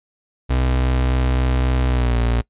35% pulse tone with pitch glide, 63.7 to 59.09 Hz, C2 to A#1, -46 to +24 cents, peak -14 dBFS, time 0.49-2.42 s, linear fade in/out 20 ms, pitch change -130 cents, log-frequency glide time 1.87-2.18 s, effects noise-tail reverb RT60 0.1 s tail -23 dB re dry + resampled to 8000 Hz

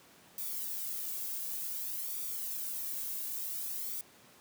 violet noise with flanger, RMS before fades -38 dBFS, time 0.38-4.01 s, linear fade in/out 2 ms, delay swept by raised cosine 0.85 to 1.85 ms, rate 0.55 Hz, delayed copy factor +0.8, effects pink hiss -59 dBFS RMS until 4.4 s + high-pass 150 Hz 12 dB/octave

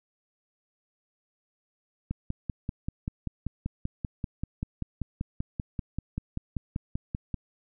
click train, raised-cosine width 5 ms, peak -18 dBFS, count 28, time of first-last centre 2.11-7.343 s, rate 5.16 Hz, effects none

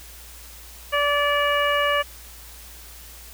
harmonic tone, 579 Hz, D5, 25 cents flat, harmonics 1 / 2 / 3 / 4 / 5, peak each -23 / -23 / -25 / -29 / -27 dBFS, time 0.92-2.03 s, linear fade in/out 20 ms, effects added 58 Hz sine -44 dBFS peak until 3.33 s + white hiss -44 dBFS RMS until 3.33 s

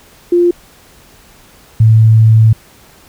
sine tone pair in turn, 349.2 / 110.92 Hz, F4 / A2, 0 / +14 cents, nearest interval octave + minor sixth, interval 1986 cents, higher first, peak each -6 / -3 dBFS, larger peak second, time 0.32-0.51 / 1.8-2.53 s, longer second, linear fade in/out 5 ms, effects pink hiss -43 dBFS RMS until 3.08 s

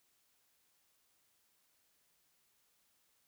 silence, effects white hiss -75 dBFS RMS until 3.27 s

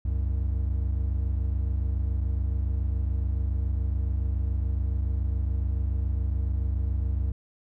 triangle tone pair together, 65.41 / 92.5 Hz, C2 / F#2, 0 / 0 cents, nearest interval tritone, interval 600 cents, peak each -23 / -28 dBFS, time 0.05-7.32 s, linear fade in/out 5 ms, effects none

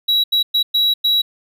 triangle tone bursts at uneven times, 3886 Hz, B7, 29 cents flat, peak -11 dBFS, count 5, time 0.08-0.24 / 0.32-0.43 / 0.54-0.63 / 0.74-0.94 / 1.04-1.22 s, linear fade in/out 10 ms, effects none

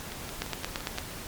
two click trains, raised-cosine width 0.2 ms, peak -21 / -12 dBFS, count 6 / 6, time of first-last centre 0.12-0.978 / 0.42-0.984 s, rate 5.83 / 8.86 Hz, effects pink hiss -40 dBFS RMS until 1.27 s + MP3 96 kbps

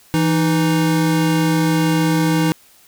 square tone pair together, 164.8 / 311.1 Hz, E3 / D#4, 0 / 0 cents, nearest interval major seventh, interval 1100 cents, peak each -17 / -18 dBFS, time 0.14-2.52 s, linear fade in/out 0 ms, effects white hiss -50 dBFS RMS until 2.87 s

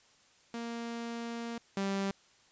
sawtooth tone pair in turn, 233.3 / 196.18 Hz, A#3 / G3, +2 / +2 cents, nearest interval minor third, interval 300 cents, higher first, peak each -33 / -27 dBFS, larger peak second, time 0.54-1.58 / 1.77-2.11 s, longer first, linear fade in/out 2 ms, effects white hiss -64 dBFS RMS until 2.51 s + resampled to 16000 Hz

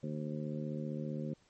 harmonic tone, 75.4 Hz, D2, 46 cents sharp, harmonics 2 / 3 / 4 / 5 / 6 / 7, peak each -39 / -40 / -46 / -47 / -54 / -46 dBFS, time 0.03-1.34 s, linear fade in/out 5 ms, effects pink hiss -69 dBFS RMS until 1.49 s + MP3 32 kbps

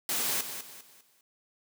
white noise with echo, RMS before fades -30 dBFS, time 0.09-0.41 s, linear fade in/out 2 ms, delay 200 ms, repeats 4, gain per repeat -9 dB, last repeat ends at 1.21 s, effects high-pass 150 Hz 12 dB/octave

